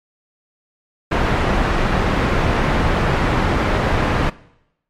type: low-pass noise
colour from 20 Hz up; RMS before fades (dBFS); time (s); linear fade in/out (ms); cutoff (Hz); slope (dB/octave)
pink; -17; 1.11-4.3; 10; 2000; 12
effects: noise-tail reverb RT60 0.8 s tail -20 dB re dry + MP3 64 kbps